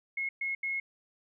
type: tone bursts at uneven times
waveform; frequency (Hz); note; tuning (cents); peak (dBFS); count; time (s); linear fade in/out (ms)
sine; 2168; C#7; -39; -30; 3; 0.17-0.29 / 0.41-0.55 / 0.63-0.8; 5
effects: none